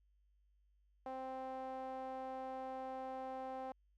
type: tone with band-pass filter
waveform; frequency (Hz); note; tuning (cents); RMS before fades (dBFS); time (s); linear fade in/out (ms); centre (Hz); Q
sawtooth; 261.6; C4; 0; -45; 1.06-3.72; 2; 700; 3.8
effects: added 50 Hz sine -70 dBFS peak until 3.97 s